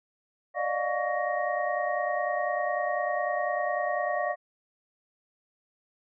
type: tone cluster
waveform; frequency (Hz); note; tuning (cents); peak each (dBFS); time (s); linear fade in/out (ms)
sine; 585 / 615 / 711 / 1124 / 1869; D5 / D#5 / F5 / C#6 / A#6; -7 / -20 / +31 / +24 / +4; -32 / -33 / -30 / -35 / -34; 0.54-4.36; 50
effects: none